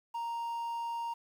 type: tone with quantisation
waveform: triangle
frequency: 932.3 Hz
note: A#5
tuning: in tune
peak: -32 dBFS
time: 0.14-1.14 s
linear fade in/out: 10 ms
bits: 10
effects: none